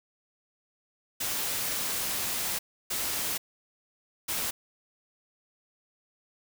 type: noise bursts at uneven times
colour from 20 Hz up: white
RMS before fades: -31 dBFS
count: 3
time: 1.2-2.59 / 2.9-3.38 / 4.28-4.51 s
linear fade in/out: 10 ms
effects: none